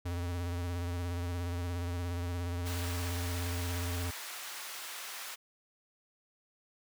square tone with vibrato, 87.4 Hz, F2, 2 cents sharp, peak -34 dBFS, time 0.05-4.11 s, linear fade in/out 10 ms, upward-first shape sine, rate 17 Hz, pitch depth 40 cents each way
pink high-pass noise, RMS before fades -43 dBFS, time 2.65-5.36 s, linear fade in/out 20 ms, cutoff 1100 Hz, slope 12 dB/octave
effects none

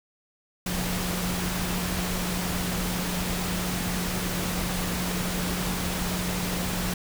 sine tone in noise, 180 Hz, F#3, 47 cents flat, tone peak -30 dBFS, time 0.66-6.94 s, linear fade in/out 5 ms, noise pink, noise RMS -30 dBFS, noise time 0.66-6.94 s, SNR -3 dB, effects none

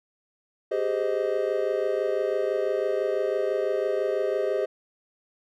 triangle chord, Ab major seventh, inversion third, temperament just, 389.3 / 415.3 / 519.1 / 623 Hz, G4 / Ab4 / C5 / Eb5, -12 / 0 / -14 / +2 cents, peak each -27 dBFS, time 0.71-4.66 s, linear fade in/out 10 ms, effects none

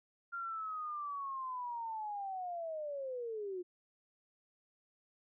sine linear sweep, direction down, 1396.9 to 350.2 Hz, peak -38 dBFS, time 0.32-3.63 s, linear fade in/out 20 ms, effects none

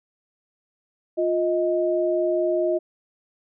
sine tone pair together, 352.5 / 628 Hz, F4 / D#5, +16 / +16 cents, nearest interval minor seventh, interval 1000 cents, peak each -22 dBFS, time 1.17-2.79 s, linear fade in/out 20 ms, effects none

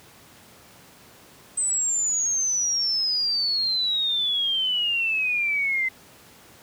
sine exponential sweep, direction down, 8200 to 2052 Hz, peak -21 dBFS, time 1.57-5.89 s, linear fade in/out 10 ms, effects pink hiss -50 dBFS RMS until 6.62 s + high-pass 100 Hz 12 dB/octave

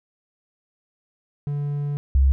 triangle / sine tone pair in turn, 144.5 / 67.35 Hz, D3 / C#2, -28 / -49 cents, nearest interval octave + minor second, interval 1321 cents, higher first, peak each -21 / -13 dBFS, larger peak second, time 1.47-1.97 / 2.15-2.32 s, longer first, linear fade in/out 0 ms, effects none

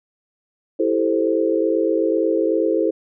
sine chord, A minor seventh, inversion second, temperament equal, 329.6 / 392 / 440 / 523.3 Hz, E4 / G4 / A4 / C5, 0 / 0 / 0 / 0 cents, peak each -20 / -24 / -21 / -22 dBFS, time 0.79-2.91 s, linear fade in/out 10 ms, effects none

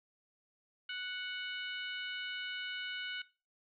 harmonic tone with a mistuned harmonic, 740 Hz, F#5, in tune, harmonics 2 / 3 / 4 / 5 / 6, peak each -42 / -46 / -42 / -53 / -56 dBFS, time 0.89-3.22 s, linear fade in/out 5 ms, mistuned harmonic 6, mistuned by -94 cents, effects noise-tail reverb RT60 0.3 s tail -18 dB re dry

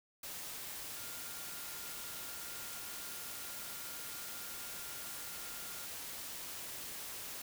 sine tone in noise, 1404 Hz, F6, 9 cents sharp, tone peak -56 dBFS, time 0.96-5.85 s, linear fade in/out 5 ms, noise white, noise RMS -45 dBFS, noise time 0.23-7.42 s, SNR -14 dB, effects none

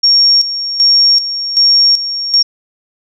sine tone with tremolo, 5540 Hz, F8, 15 cents flat, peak -5 dBFS, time 0.03-2.43 s, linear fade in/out 10 ms, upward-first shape square, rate 1.3 Hz, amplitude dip 70%, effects none

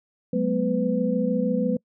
sine tone cluster, 185.7 / 212 / 245.7 / 501 Hz, F#3 / G#3 / B3 / B4, +7 / +36 / -9 / +25 cents, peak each -26 dBFS, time 0.33-1.77 s, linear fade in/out 5 ms, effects noise-tail reverb RT60 0.1 s tail -26 dB re dry

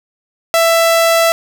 sawtooth tone, 664 Hz, E5, 12 cents sharp, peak -5 dBFS, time 0.54-1.32 s, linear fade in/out 0 ms, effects none

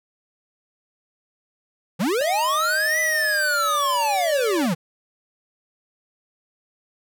square linear two-way sweep, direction up then down, 146.83 to 2000 to 146.83 Hz, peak -20 dBFS, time 1.99-4.75 s, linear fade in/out 20 ms, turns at 3 s
45% pulse tone with pitch glide, 623 to 574.6 Hz, D#5 to D5, +2 to -38 cents, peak -28 dBFS, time 2.21-4.66 s, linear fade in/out 0 ms, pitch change -140 cents, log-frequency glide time 3.23-3.65 s
effects none

